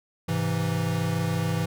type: chord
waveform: square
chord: Ab augmented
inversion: none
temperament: equal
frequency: 103.83 / 130.81 / 164.81 Hz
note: Ab2 / C3 / E3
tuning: 0 / 0 / 0 cents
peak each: -30 / -32 / -27 dBFS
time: 0.28-1.66 s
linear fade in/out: 10 ms
effects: none